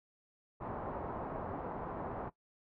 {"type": "low-pass noise", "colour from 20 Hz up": "white", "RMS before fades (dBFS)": -41, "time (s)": [0.6, 2.3], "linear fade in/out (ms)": 20, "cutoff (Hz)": 1000, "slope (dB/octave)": 24, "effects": ["noise-tail reverb RT60 0.1 s tail -17 dB re dry"]}